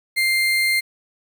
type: tone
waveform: 35% pulse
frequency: 2100 Hz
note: C7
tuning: 6 cents sharp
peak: -15 dBFS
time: 0.16-0.81 s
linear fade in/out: 20 ms
effects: 8-bit